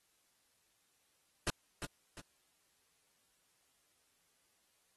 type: noise with echo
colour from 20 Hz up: pink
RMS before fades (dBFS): -34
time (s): 1.47-1.5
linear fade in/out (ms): 0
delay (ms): 350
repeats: 2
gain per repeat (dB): -8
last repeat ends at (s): 2.2
effects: white hiss -75 dBFS RMS until 4.96 s + AAC 32 kbps